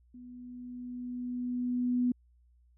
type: tone with level ramp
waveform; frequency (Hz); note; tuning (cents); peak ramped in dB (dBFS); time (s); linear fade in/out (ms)
sine; 246.9; B3; 0; -46 to -24; 0.14-2.12; 5
effects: added 60 Hz sine -61 dBFS peak until 2.77 s